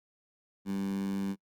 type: tone with high-pass filter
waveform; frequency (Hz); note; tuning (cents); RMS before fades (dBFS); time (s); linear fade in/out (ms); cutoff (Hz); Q
15% pulse; 97.9; G2; -2; -33; 0.65-1.36; 50; 210; 6
effects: noise-tail reverb RT60 0.1 s tail -26 dB re dry + Opus 48 kbps